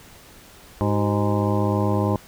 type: harmonic tone with a mistuned harmonic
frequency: 103.2 Hz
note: G#2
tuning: 10 cents flat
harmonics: 1 / 2 / 3 / 4 / 5 / 6 / 8 / 9 / 10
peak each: -22 / -25 / -27 / -28 / -29 / -30 / -31 / -32 / -32 dBFS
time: 0.81-2.16 s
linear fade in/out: 0 ms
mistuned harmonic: 4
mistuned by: -120 cents
effects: pink hiss -47 dBFS RMS until 2.27 s